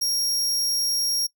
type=tone; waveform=sawtooth; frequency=5590 Hz; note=F8; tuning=1 cent sharp; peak=-19 dBFS; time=0.01-1.27 s; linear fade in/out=10 ms; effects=noise-tail reverb RT60 0.1 s tail -22 dB re dry